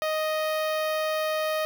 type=tone with notch filter; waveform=sawtooth; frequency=623 Hz; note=D#5; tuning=2 cents sharp; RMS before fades=-27 dBFS; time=0.02-1.65 s; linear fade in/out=0 ms; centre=7600 Hz; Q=1; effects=10-bit